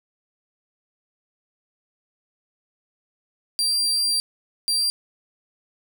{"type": "tone bursts at uneven times", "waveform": "35% pulse", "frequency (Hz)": 4726, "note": "D8", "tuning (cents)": 10, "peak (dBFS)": -18, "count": 2, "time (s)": [[3.59, 4.2], [4.68, 4.9]], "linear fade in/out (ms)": 0, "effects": []}